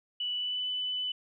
sine tone with pitch glide, 2961 to 2997 Hz, F#7 to F#7, +1 to +22 cents, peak -30 dBFS, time 0.2-1.12 s, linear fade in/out 5 ms, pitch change +21 cents, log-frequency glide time 0.35-0.63 s, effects none

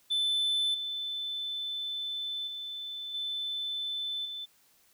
sine tone with level steps, 3520 Hz, A7, in tune, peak -23 / -32 / -36 / -31 / -36 dBFS, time 0.1-4.46 s, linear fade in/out 20 ms, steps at 0.74 / 2.47 / 3.14 / 4.25 s, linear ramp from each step 5 ms, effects tanh soft clip ceiling -25 dBFS + white hiss -65 dBFS RMS until 4.93 s

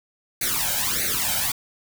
white noise with flanger, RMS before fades -24 dBFS, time 0.41-1.52 s, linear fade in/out 5 ms, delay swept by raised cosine 0.47 to 1.32 ms, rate 1.6 Hz, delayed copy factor +0.95, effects none

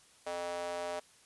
square tone with high-pass filter, 87.31 Hz, F2, in tune, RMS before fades -38 dBFS, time 0.26-1 s, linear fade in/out 10 ms, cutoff 600 Hz, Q 3.2, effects white hiss -62 dBFS RMS until 1.25 s + resampled to 24000 Hz

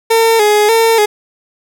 30% pulse tone with vibrato, 435.9 Hz, A4, 16 cents flat, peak -5 dBFS, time 0.1-1.06 s, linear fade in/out 10 ms, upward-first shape square, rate 1.7 Hz, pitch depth 69 cents each way, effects none

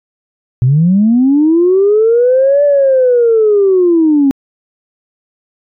sine linear two-way sweep, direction up then down, 118.2 to 583 to 267.2 Hz, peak -5 dBFS, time 0.62-4.31 s, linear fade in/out 0 ms, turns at 2.64 s, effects tanh soft clip ceiling -1 dBFS

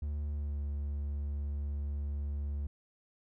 triangle tone with pitch glide, 73.5 to 71.9 Hz, D2 to D2, +2 to -36 cents, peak -31 dBFS, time 0.02-2.67 s, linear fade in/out 5 ms, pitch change -38 cents, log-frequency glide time 0.3-0.59 s, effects none

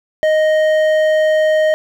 sine tone with hard clipping, 622 Hz, D#5, 1 cent flat, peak -12 dBFS, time 0.23-1.74 s, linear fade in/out 0 ms, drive 8 dB, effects none

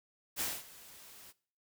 white noise with ADSR envelope, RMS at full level -34 dBFS, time 0.36-1.33 s, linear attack 47 ms, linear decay 220 ms, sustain -20 dB, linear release 33 ms, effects noise-tail reverb RT60 0.5 s tail -21 dB re dry

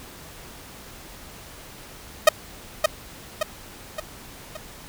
sawtooth tone with echo, 622.3 Hz, D#5, in tune, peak -4 dBFS, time 2.27-2.29 s, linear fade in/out 5 ms, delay 570 ms, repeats 4, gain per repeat -6 dB, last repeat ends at 4.57 s, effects pink hiss -43 dBFS RMS until 4.88 s

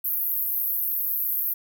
white band-pass noise, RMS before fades -26 dBFS, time 0.04-1.54 s, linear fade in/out 10 ms, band 12000 to 16000 Hz, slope 96 dB/octave, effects none

